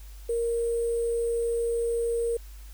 sine tone with sample-and-hold, 466.5 Hz, A#4, 1 cent sharp, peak -24 dBFS, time 0.29-2.37 s, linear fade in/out 5 ms, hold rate 8820 Hz, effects added 50 Hz sine -41 dBFS peak until 2.73 s + white hiss -55 dBFS RMS until 2.73 s

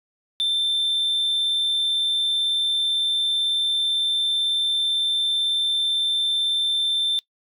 sine tone, 3561 Hz, A7, 20 cents sharp, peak -17 dBFS, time 0.4-7.19 s, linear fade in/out 0 ms, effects noise-tail reverb RT60 0.1 s tail -23 dB re dry + tanh soft clip ceiling -18 dBFS

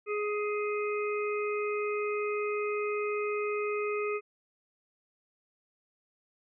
harmonic tone, 417.3 Hz, G#4, 8 cents sharp, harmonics 1 / 3 / 5 / 6, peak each -30 / -37 / -42 / -39 dBFS, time 0.06-4.21 s, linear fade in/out 50 ms, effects none

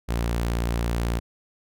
sawtooth tone, 58.2 Hz, A#1, 2 cents flat, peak -19 dBFS, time 0.08-1.2 s, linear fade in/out 20 ms, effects none

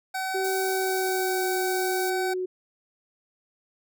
25% pulse tone, 759 Hz, F#5, 44 cents sharp, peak -24 dBFS, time 0.14-2.34 s, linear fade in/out 10 ms
sine tone with pitch glide, 381.4 to 368.2 Hz, G4 to F#4, -47 to -8 cents, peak -26 dBFS, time 0.34-2.46 s, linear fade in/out 10 ms, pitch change -61 cents, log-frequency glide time 0.57-1.47 s
white high-pass noise, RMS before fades -36 dBFS, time 0.44-2.1 s, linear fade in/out 5 ms, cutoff 5100 Hz, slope 24 dB/octave
effects none

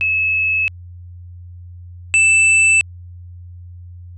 sine / square tone pair in turn, 2592 / 2645 Hz, E7 / E7, -30 / +5 cents, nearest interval unison, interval 35 cents, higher second, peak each -14 / -10 dBFS, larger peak second, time 0.01-0.68 / 2.14-2.81 s, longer neither, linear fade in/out 0 ms, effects added 88 Hz sine -33 dBFS peak until 4.17 s + resampled to 22050 Hz

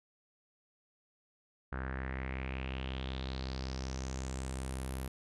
sawtooth tone with low-pass filter sweep, 65.4 Hz, C2, in tune, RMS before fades -39 dBFS, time 1.72-5.08 s, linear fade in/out 5 ms, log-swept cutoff 1500 to 12000 Hz, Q 4.5, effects none

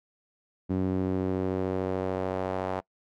sawtooth tone with band-pass filter sweep, 93.6 Hz, F#2, 20 cents sharp, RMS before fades -29 dBFS, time 0.69-2.81 s, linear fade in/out 20 ms, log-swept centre 260 to 730 Hz, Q 1.6, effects noise-tail reverb RT60 0.1 s tail -23 dB re dry

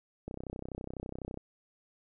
click train, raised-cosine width 2 ms, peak -26 dBFS, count 36, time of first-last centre 0.28-1.374 s, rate 32 Hz, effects none

